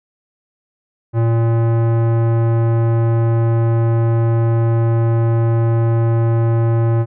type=tone with tanh clipping; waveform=sine; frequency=115.1 Hz; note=A#2; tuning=22 cents flat; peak=-14 dBFS; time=1.13-7.06 s; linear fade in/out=50 ms; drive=18 dB; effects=none